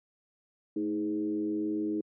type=tone with frequency modulation; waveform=sine; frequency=316.3 Hz; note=D#4; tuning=29 cents sharp; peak=-28 dBFS; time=0.76-2.01 s; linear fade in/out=5 ms; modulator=98.1 Hz; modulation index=0.76; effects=high-pass 150 Hz 12 dB/octave